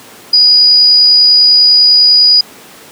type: tone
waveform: sine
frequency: 4915 Hz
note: D#8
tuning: 22 cents flat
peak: -3 dBFS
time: 0.33-2.41 s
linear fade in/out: 5 ms
effects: pink hiss -35 dBFS RMS until 2.91 s + high-pass 200 Hz 12 dB/octave